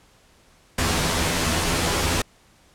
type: noise with comb filter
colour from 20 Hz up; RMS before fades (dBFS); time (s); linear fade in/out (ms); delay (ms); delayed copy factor
pink; -22; 0.78-2.22; 5; 12; +0.8
effects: pink hiss -56 dBFS RMS until 2.74 s + low-pass 10000 Hz 12 dB/octave